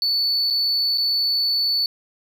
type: tone with dropouts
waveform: triangle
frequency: 4469 Hz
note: C#8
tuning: 13 cents sharp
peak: -16 dBFS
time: 0.02-1.86 s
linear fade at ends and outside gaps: 1 ms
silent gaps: 0.502-0.507 / 0.975-0.981 s
effects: tanh soft clip ceiling -12 dBFS